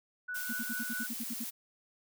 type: tone with tremolo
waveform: sine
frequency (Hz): 1480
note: F#6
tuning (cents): 0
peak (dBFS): -35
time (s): 0.28-1.07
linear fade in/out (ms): 10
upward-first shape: sine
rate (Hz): 4.6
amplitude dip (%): 40
type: noise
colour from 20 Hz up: blue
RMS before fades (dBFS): -40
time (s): 0.34-1.51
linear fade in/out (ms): 20
type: tone bursts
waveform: sine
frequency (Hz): 233.9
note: A#3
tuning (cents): +6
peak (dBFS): -36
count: 10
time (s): 0.49-1.442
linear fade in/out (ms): 10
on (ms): 43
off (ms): 58
effects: none